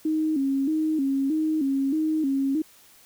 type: tone with vibrato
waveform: sine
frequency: 291.9 Hz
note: D4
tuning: 10 cents flat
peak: -21 dBFS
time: 0.05-2.62 s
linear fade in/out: 5 ms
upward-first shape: square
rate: 1.6 Hz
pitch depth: 120 cents each way
effects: white hiss -54 dBFS RMS until 3.05 s